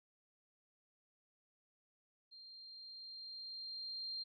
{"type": "tone with level ramp", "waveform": "sine", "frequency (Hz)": 4186, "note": "C8", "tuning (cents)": 0, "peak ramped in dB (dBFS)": [-54, -40], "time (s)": [2.31, 4.24], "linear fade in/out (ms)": 20, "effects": []}